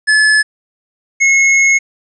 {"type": "tone pair in turn", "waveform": "square", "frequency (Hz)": [1721, 2173], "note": ["A6", "C#7"], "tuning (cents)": [-39, -35], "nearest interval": "major third", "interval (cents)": 404, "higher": "second", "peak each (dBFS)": -8, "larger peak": "neither", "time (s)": [[0.07, 0.43], [1.2, 1.79]], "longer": "second", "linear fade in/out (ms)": 20, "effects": ["resampled to 22050 Hz", "8-bit"]}